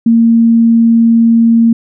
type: tone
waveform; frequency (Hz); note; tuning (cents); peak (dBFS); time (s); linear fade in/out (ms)
sine; 229.9; A#3; -24; -4; 0.06-1.73; 5
effects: none